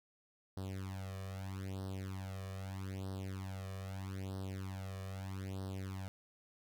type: tone with flanger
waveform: sawtooth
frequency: 95.6 Hz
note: G2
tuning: 43 cents flat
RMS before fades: -43 dBFS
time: 0.57-6.08 s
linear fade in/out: 0 ms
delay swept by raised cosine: 0.21 to 1.71 ms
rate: 0.79 Hz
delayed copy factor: +0.95
effects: none